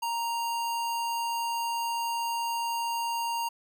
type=tone; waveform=square; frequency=932.3 Hz; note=A#5; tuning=in tune; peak=-29 dBFS; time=0.02-3.49 s; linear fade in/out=10 ms; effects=none